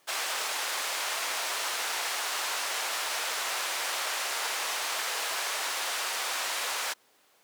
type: band-pass noise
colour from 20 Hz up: pink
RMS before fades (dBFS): -32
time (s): 0.07-6.94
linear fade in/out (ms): 20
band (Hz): 770 to 10000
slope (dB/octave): 12
effects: pink hiss -63 dBFS RMS until 7.43 s + high-pass 400 Hz 12 dB/octave

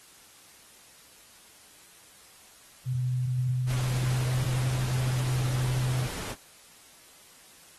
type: tone with pitch glide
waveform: sine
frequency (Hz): 126.1 to 127.12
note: B2 to C3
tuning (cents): +36 to -50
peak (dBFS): -25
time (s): 2.85-6.09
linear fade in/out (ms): 50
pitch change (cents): +14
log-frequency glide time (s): 3.1-4.62
type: noise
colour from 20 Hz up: pink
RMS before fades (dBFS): -37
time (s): 3.66-6.36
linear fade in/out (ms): 50
effects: white hiss -54 dBFS RMS until 7.78 s + AAC 32 kbps

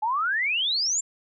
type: exponential sweep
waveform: sine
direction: up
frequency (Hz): 830.6 to 7459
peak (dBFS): -22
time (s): 0.02-1.01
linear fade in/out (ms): 10
effects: none

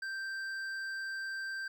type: tone with hard clipping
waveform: triangle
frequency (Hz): 1568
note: G6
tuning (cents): 0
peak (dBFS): -38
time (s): 0.02-1.68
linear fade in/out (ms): 5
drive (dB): 11
effects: none

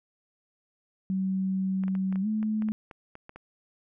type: tone with pitch glide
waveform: sine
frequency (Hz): 190 to 215.7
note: F#3 to A3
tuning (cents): +46 to -34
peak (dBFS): -25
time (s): 1.1-2.72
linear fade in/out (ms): 0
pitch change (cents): +220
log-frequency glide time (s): 2.21-2.27
type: clicks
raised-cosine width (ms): 0.5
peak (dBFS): -29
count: 12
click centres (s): 1.837 / 1.881 / 1.952 / 2.126 / 2.158 / 2.429 / 2.622 / 2.687 / 2.912 / 3.154 / 3.294 / 3.36
effects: none

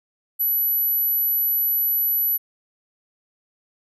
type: tone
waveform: sine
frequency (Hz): 11870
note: F#9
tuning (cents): +4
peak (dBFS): -18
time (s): 0.39-2.38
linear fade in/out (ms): 20
effects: none

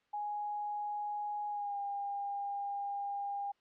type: tone with pitch glide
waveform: sine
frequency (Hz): 830.6 to 805.1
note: G#5 to G5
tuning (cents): 0 to +46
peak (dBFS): -35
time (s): 0.13-3.52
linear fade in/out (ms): 10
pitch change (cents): -54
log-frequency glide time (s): 1.49-1.78
effects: white hiss -75 dBFS RMS until 3.6 s + low-pass 3000 Hz 12 dB/octave

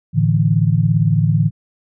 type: chord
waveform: sine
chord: A suspended fourth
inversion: none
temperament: equal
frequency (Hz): 110 / 146.83 / 164.81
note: A2 / D3 / E3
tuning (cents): 0 / 0 / 0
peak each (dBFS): -16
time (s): 0.13-1.51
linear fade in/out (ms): 50
effects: none

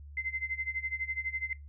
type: tone with tremolo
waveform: sine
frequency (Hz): 2070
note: C7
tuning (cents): -19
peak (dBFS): -29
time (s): 0.17-1.53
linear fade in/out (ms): 2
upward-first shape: sine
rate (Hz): 12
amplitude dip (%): 90
effects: noise-tail reverb RT60 0.2 s tail -22 dB re dry + added 72 Hz sine -45 dBFS peak until 1.68 s

